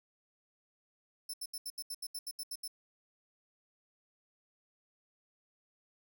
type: tone bursts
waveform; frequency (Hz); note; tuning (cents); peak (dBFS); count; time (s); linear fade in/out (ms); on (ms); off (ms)
20% pulse; 5300; E8; +9; -33; 12; 1.29-2.678; 5; 46; 76
effects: none